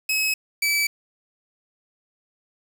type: tone pair in turn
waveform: sawtooth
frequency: 2563 / 2304 Hz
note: E7 / D7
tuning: -49 / -34 cents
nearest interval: major second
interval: 185 cents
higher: first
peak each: -17 / -16 dBFS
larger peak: second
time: 0.09-0.34 / 0.62-0.87 s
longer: neither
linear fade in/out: 5 ms
effects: 7-bit